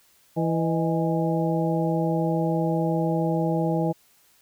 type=harmonic tone with a mistuned harmonic; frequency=164.81 Hz; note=E3; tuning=in tune; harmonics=1 / 2 / 3 / 4 / 5; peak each=-24 / -27 / -29 / -30 / -31 dBFS; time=0.36-3.93 s; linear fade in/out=20 ms; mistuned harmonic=4; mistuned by=-89 cents; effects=white hiss -60 dBFS RMS until 4.41 s